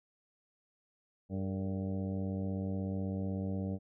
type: harmonic tone with a mistuned harmonic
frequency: 96.2 Hz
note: G2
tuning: 32 cents flat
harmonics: 1 / 2 / 3 / 4 / 5 / 6 / 7 / 8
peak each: -37 / -36 / -43 / -52 / -46 / -48 / -54 / -57 dBFS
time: 1.29-3.79 s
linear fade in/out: 50 ms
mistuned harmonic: 5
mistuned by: -64 cents
effects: none